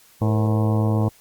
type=harmonic tone with a mistuned harmonic; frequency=108.1 Hz; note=A2; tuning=30 cents flat; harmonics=1 / 2 / 3 / 4 / 5 / 6 / 7 / 8 / 9 / 10; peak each=-18 / -24 / -28 / -30 / -32 / -34 / -35 / -36 / -37 / -38 dBFS; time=0.21-1.09 s; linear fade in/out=10 ms; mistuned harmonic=4; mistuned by=+110 cents; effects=white hiss -53 dBFS RMS until 1.2 s + Opus 48 kbps